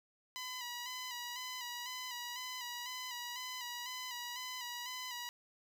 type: tone with vibrato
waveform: 10% pulse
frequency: 987.8 Hz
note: B5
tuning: in tune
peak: -33 dBFS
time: 0.36-5.29 s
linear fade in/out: 0 ms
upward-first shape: square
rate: 2 Hz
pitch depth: 39 cents each way
effects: none